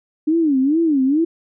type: tone with vibrato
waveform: sine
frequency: 295.4 Hz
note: D4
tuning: 10 cents sharp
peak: -13 dBFS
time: 0.27-1.25 s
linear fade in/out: 10 ms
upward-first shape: sine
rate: 2.3 Hz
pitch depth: 220 cents each way
effects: none